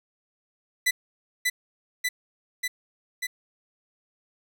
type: tone with echo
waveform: sawtooth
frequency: 1992 Hz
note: B6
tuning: 14 cents sharp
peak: -16 dBFS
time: 0.86-0.91 s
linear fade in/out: 10 ms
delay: 590 ms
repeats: 4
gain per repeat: -2 dB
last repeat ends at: 3.27 s
effects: none